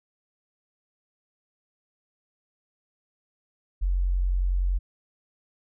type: tone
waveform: sine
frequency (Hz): 45.36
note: F#1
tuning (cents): -34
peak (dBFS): -21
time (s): 3.81-4.79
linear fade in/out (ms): 20
effects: none